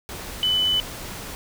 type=tone in noise; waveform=sine; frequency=3000 Hz; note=F#7; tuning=23 cents sharp; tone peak=-18 dBFS; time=0.43-0.8 s; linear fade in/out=0 ms; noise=pink; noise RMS=-35 dBFS; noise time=0.09-1.35 s; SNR=+14 dB; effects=none